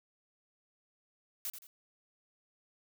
blue noise with echo, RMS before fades -38 dBFS, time 1.45-1.5 s, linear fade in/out 0 ms, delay 85 ms, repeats 2, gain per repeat -9 dB, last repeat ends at 1.67 s, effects none

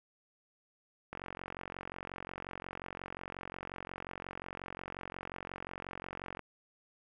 click train, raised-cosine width 0.5 ms, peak -26 dBFS, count 241, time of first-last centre 1.13-6.393 s, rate 45.6 Hz, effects none

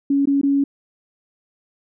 sine tone with dropouts, 279.2 Hz, C#4, 13 cents sharp, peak -14 dBFS, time 0.1-0.64 s, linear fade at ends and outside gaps 5 ms, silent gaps 0.256-0.272 / 0.414-0.432 s, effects none

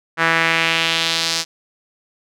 sawtooth tone with band-pass filter sweep, 164.6 Hz, E3, 2 cents flat, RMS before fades -18 dBFS, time 0.17-1.45 s, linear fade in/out 50 ms, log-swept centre 1600 to 5300 Hz, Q 2, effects none

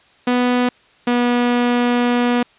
sawtooth tone pair in turn, 246.9 / 242.8 Hz, B3 / B3, 0 / -29 cents, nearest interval unison, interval 29 cents, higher first, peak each -10 dBFS, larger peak neither, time 0.27-0.69 / 1.07-2.43 s, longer second, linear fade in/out 5 ms, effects white hiss -52 dBFS RMS until 2.58 s + resampled to 8000 Hz

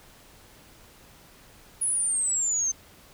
sine exponential sweep, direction down, 10500 to 6210 Hz, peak -23 dBFS, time 1.81-2.72 s, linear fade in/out 10 ms, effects pink hiss -53 dBFS RMS until 3.13 s

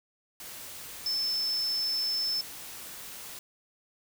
sine tone in noise, 5274 Hz, E8, in tune, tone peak -27 dBFS, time 1.06-2.41 s, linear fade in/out 2 ms, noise white, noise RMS -43 dBFS, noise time 0.4-3.39 s, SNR +13 dB, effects none

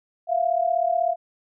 sine tone pair together, 670.8 / 707 Hz, E5 / F5, +30 / +21 cents, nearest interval minor second, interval 91 cents, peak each -22 dBFS, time 0.27-1.16 s, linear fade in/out 50 ms, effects none

